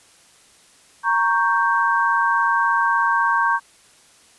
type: chord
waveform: sine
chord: G diminished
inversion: first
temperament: equal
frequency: 932.3 / 1108.7 / 1568 Hz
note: Bb5 / Db6 / G6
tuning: 0 / 0 / 0 cents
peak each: -20 dBFS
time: 1.03-3.6 s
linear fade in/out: 50 ms
effects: white hiss -52 dBFS RMS until 4.38 s + resampled to 24000 Hz